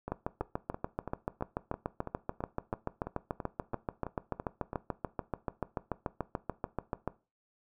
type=two click trains; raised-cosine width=1 ms; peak=-23 / -18 dBFS; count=15 / 49; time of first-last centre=0.08-4.731 / 0.12-7.077 s; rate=3.01 / 6.9 Hz; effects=noise-tail reverb RT60 0.3 s tail -18 dB re dry